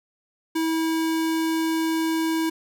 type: tone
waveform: square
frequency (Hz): 323.5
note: E4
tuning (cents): -32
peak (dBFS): -22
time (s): 0.55-2.5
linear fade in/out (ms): 10
effects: none